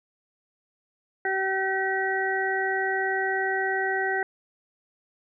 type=harmonic tone; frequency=383.2 Hz; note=G4; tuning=39 cents flat; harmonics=1 / 2 / 4 / 5; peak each=-29 / -29 / -29 / -29 dBFS; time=1.25-4.23 s; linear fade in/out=2 ms; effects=none